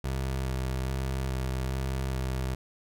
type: tone with vibrato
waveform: 25% pulse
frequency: 65.41 Hz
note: C2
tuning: in tune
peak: -25 dBFS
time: 0.04-2.55 s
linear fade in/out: 5 ms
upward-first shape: square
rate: 1.2 Hz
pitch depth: 16 cents each way
effects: none